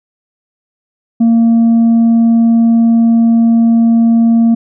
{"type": "tone with tanh clipping", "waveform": "sine", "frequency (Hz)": 230.1, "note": "A#3", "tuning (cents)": -22, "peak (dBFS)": -6, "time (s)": [1.2, 4.55], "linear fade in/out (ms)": 10, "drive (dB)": 2, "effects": []}